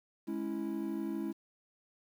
triangle chord, C# minor, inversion second, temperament equal with one note detuned, 210.2 / 277.2 / 329.6 Hz, G#3 / C#4 / E4, +21 / 0 / 0 cents, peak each -37 / -38 / -35 dBFS, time 0.27-1.33 s, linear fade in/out 20 ms, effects 10-bit

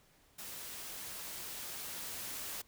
white noise with level ramp, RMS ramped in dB -46 to -42 dBFS, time 0.38-2.62 s, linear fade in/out 10 ms, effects pink hiss -67 dBFS RMS until 2.67 s

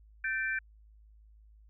sine tone cluster, 1548 / 1772 / 2353 Hz, G6 / A6 / D7, -22 / +12 / +3 cents, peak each -32 / -36 / -37 dBFS, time 0.24-0.59 s, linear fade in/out 5 ms, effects added 53 Hz sine -55 dBFS peak until 1.69 s

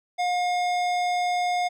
sine tone with hard clipping, 715 Hz, F5, 41 cents sharp, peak -24 dBFS, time 0.18-1.69 s, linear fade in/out 20 ms, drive 15 dB, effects none

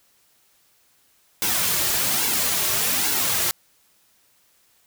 white noise with flanger, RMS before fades -22 dBFS, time 1.42-3.51 s, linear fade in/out 0 ms, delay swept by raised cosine 1.6 to 4.1 ms, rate 1.2 Hz, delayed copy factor -0.6, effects white hiss -61 dBFS RMS until 4.86 s

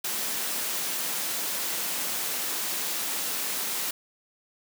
white high-pass noise, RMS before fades -30 dBFS, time 0.04-3.91 s, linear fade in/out 5 ms, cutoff 170 Hz, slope 24 dB/octave, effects none

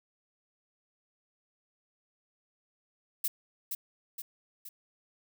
violet noise with echo, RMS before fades -30 dBFS, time 3.24-3.28 s, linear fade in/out 5 ms, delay 470 ms, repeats 3, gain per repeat -5 dB, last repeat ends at 4.69 s, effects none

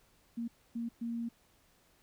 sine tone bursts at uneven times, 233.1 Hz, A#3, in tune, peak -34 dBFS, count 3, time 0.37-0.48 / 0.75-0.89 / 1.01-1.29 s, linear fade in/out 10 ms, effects pink hiss -68 dBFS RMS until 2.02 s

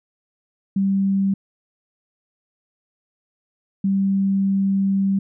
sine tone bursts at uneven times, 195.2 Hz, G3, 7 cents flat, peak -16 dBFS, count 2, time 0.76-1.34 / 3.84-5.19 s, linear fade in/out 5 ms, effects none

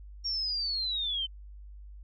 sine linear sweep, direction down, 5588 to 3036 Hz, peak -29 dBFS, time 0.24-1.27 s, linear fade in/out 20 ms, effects added 50 Hz sine -44 dBFS peak until 2.03 s

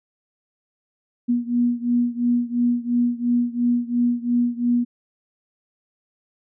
sine beating tone pair, 240 / 242.9 Hz, B3 / B3, -49 / -29 cents, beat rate 2.9 Hz, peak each -20 / -22 dBFS, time 1.28-4.85 s, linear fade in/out 20 ms, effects none

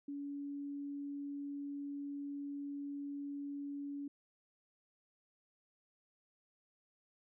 sine tone, 283.9 Hz, C#4, 41 cents sharp, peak -40 dBFS, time 0.08-4.08 s, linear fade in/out 5 ms, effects none

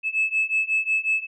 sine beating tone pair, 2603 / 2608.5 Hz, E7 / E7, -22 / -19 cents, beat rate 5.5 Hz, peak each -23 / -22 dBFS, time 0.03-1.27 s, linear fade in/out 50 ms, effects tanh soft clip ceiling -14 dBFS

